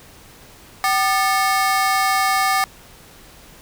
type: ring-modulated tone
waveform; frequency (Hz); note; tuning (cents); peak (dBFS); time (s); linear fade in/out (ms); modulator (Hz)
30% pulse; 987.8; B5; 0; -10; 0.84-2.64; 0; 220
effects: pink hiss -45 dBFS RMS until 3.61 s